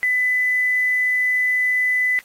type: tone with quantisation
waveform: sine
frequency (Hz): 2001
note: B6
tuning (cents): +22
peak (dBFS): -16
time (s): 0.03-2.19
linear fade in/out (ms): 0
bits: 7
effects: white hiss -53 dBFS RMS until 2.24 s + AAC 48 kbps